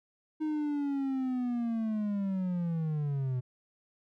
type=linear sweep; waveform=triangle; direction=down; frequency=312.1 to 123.47 Hz; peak=-27 dBFS; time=0.4-3.41 s; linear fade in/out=20 ms; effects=none